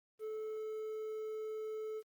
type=tone with quantisation; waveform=triangle; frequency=434.7 Hz; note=A4; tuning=21 cents flat; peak=-37 dBFS; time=0.19-2.03 s; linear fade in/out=50 ms; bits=11; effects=Opus 32 kbps